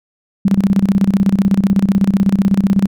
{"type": "tone with tremolo", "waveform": "sine", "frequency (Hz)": 195.9, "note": "G3", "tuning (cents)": -1, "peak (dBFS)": -7, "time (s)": [0.45, 2.87], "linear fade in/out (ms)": 5, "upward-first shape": "square", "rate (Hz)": 16, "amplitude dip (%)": 80, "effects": []}